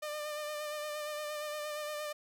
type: tone with vibrato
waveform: sawtooth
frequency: 600 Hz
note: D5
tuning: 37 cents sharp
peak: -33 dBFS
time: 0.02-2.13 s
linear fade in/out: 10 ms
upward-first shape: sine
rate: 8.6 Hz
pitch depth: 26 cents each way
effects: none